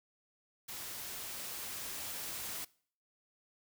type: noise with level ramp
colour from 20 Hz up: white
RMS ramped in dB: -44 to -41 dBFS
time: 0.68-2.65 s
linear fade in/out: 10 ms
effects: noise-tail reverb RT60 0.5 s tail -22 dB re dry